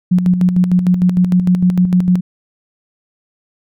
sine tone with tremolo, 180.5 Hz, F#3, 43 cents flat, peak -7 dBFS, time 0.11-2.21 s, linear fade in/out 10 ms, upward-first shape square, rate 6.6 Hz, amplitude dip 55%, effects none

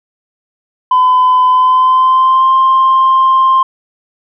sine tone with pitch glide, 1012 to 1053.1 Hz, B5 to C6, +42 to +11 cents, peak -4 dBFS, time 0.91-3.63 s, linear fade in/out 5 ms, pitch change +69 cents, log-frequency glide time 1.47-2.53 s, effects tanh soft clip ceiling -3 dBFS

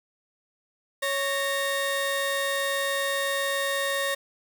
30% pulse tone pair together, 554.4 / 1847.6 Hz, C#5 / A#6, 0 / -16 cents, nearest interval octave + major sixth, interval 2084 cents, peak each -25 / -25 dBFS, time 1.02-4.15 s, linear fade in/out 10 ms, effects 8-bit

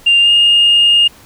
sine tone with pitch glide, 2794 to 2835 Hz, F7 to F7, 0 to +25 cents, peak -5 dBFS, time 0.06-1.08 s, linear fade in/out 10 ms, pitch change +25 cents, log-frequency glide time 0.21-0.3 s, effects tanh soft clip ceiling -2 dBFS + pink hiss -42 dBFS RMS until 1.25 s

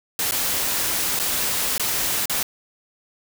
white noise with dropouts, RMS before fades -23 dBFS, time 0.19-2.43 s, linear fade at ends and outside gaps 2 ms, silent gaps 0.311-0.32 / 1.191-1.197 / 1.78-1.796 / 2.257-2.296 s, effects none

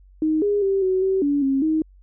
sine tone with pitch steps, 312.3 / 409.4 / 390.1 / 374.4 / 382.5 / 286.3 / 270.6 / 314.6 Hz, D#4 / G#4 / G4 / F#4 / G4 / D4 / C#4 / D#4, +7 / -25 / -8 / +20 / -42 / -44 / -42 / +19 cents, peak -17 dBFS, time 0.22-1.82 s, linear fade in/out 2 ms, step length 200 ms, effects added 47 Hz sine -47 dBFS peak until 2.02 s

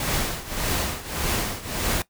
pink noise with tremolo, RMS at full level -23 dBFS, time 0-2.02 s, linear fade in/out 2 ms, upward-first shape triangle, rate 1.7 Hz, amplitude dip 85%, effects noise-tail reverb RT60 0.1 s tail -17 dB re dry

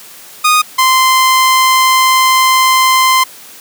sawtooth tone pair in turn, 1237 / 1039.3 Hz, D#6 / C6, -10 / -12 cents, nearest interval minor third, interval 302 cents, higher first, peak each -3 dBFS, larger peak neither, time 0.44-0.62 / 0.78-3.24 s, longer second, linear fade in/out 10 ms, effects white hiss -35 dBFS RMS until 3.6 s + high-pass 150 Hz 12 dB/octave

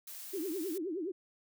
blue noise, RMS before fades -46 dBFS, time 0.07-0.78 s, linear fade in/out 5 ms
sine tone with vibrato, 349.3 Hz, F4, in tune, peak -34 dBFS, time 0.33-1.12 s, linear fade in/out 10 ms, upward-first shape triangle, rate 9.6 Hz, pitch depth 290 cents each way
effects none

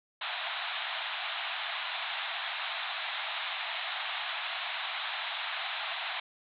white band-pass noise, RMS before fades -36 dBFS, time 0.21-6.2 s, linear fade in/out 5 ms, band 640 to 3900 Hz, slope 96 dB/octave, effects none

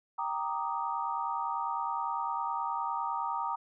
sine chord, Eb major seventh, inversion first, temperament equal, 784 / 932.3 / 1174.7 / 1244.5 Hz, G5 / Bb5 / D6 / Eb6, 0 / 0 / 0 / 0 cents, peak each -38 / -33 / -39 / -37 dBFS, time 0.18-3.56 s, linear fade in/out 10 ms, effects none

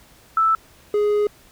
sine / triangle tone pair in turn, 1318.5 / 416.3 Hz, E6 / G#4, 0 / +4 cents, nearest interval octave + minor sixth, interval 1996 cents, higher first, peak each -14 dBFS, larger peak neither, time 0.37-0.55 / 0.94-1.27 s, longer second, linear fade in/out 2 ms, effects pink hiss -51 dBFS RMS until 1.51 s

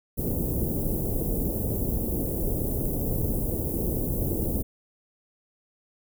pink band-stop noise, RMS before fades -27 dBFS, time 0.17-4.63 s, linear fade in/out 20 ms, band 500 to 13000 Hz, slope 24 dB/octave, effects none

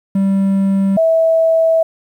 triangle / sine tone pair in turn, 194.9 / 651.8 Hz, G3 / E5, -10 / -20 cents, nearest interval octave + major sixth, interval 2090 cents, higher second, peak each -9 dBFS, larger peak neither, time 0.15-0.97 / 0.97-1.83 s, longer second, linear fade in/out 5 ms, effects 8-bit

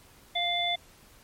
harmonic tone, 698.5 Hz, F5, in tune, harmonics 1 / 3 / 5, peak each -30 / -33 / -28 dBFS, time 0.35-0.76 s, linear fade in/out 10 ms, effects pink hiss -56 dBFS RMS until 1.23 s + MP3 64 kbps

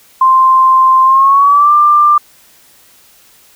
sine tone with pitch glide, 1046.5 to 1188.3 Hz, C6 to D6, 0 to +20 cents, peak -4 dBFS, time 0.21-2.18 s, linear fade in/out 5 ms, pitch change +220 cents, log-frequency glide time 1.04-1.73 s, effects white hiss -45 dBFS RMS until 3.55 s

